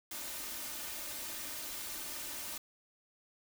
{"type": "noise with comb filter", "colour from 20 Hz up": "white", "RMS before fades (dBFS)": -42, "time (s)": [0.11, 2.58], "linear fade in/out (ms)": 5, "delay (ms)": 3.3, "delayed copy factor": 0.6, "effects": []}